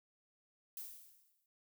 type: noise with exponential decay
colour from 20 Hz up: violet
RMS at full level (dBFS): -44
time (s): 0.77-1.46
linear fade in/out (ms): 1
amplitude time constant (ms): 150
effects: none